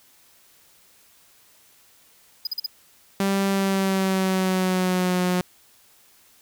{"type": "tone bursts", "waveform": "square", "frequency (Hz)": 4978, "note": "D#8", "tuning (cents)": 0, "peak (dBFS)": -24, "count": 4, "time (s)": [2.45, 2.663], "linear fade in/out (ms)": 5, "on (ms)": 21, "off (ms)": 43}
{"type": "tone with pitch glide", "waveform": "sawtooth", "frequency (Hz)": [196, 180.77], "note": ["G3", "F#3"], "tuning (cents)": [0, -40], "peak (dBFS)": -16, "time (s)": [3.2, 5.41], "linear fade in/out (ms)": 2, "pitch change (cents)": -140, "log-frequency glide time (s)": [3.49, 5.2]}
{"effects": ["white hiss -56 dBFS RMS until 6.41 s"]}